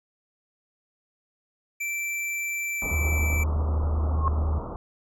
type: tone with pitch glide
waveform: square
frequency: 2338 to 2323 Hz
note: D7 to D7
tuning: -8 to -20 cents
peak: -28 dBFS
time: 1.8-3.44 s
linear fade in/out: 10 ms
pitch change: -12 cents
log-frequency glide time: 2.72-2.92 s
type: low-pass noise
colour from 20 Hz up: pink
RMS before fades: -34 dBFS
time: 2.82-4.76 s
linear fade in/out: 0 ms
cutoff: 1300 Hz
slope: 96 dB/octave
type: tone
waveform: sine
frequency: 76.8 Hz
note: D#2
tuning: 22 cents flat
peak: -22 dBFS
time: 2.91-4.6 s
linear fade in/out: 20 ms
type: tone with exponential growth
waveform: sine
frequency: 1079 Hz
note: C#6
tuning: 47 cents flat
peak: -19 dBFS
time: 4.13-4.28 s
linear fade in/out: 1 ms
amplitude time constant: 32 ms
effects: none